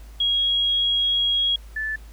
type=tone pair in turn; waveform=sine; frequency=3299 / 1747.6 Hz; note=G#7 / A6; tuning=-12 / -12 cents; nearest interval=major seventh; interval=1100 cents; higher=first; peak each=-18 / -24 dBFS; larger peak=first; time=0.2-1.56 / 1.76-1.96 s; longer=first; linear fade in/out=5 ms; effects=added 53 Hz sine -39 dBFS peak until 2.12 s + pink hiss -53 dBFS RMS until 2.12 s